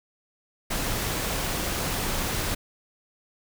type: noise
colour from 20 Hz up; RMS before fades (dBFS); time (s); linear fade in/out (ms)
pink; -28; 0.7-2.55; 10
effects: none